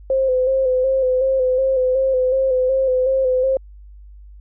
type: tone with vibrato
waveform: sine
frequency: 520 Hz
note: C5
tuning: 11 cents flat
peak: -14 dBFS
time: 0.1-3.57 s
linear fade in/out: 2 ms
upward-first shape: square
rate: 2.7 Hz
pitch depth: 35 cents each way
effects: added 50 Hz sine -38 dBFS peak until 4.4 s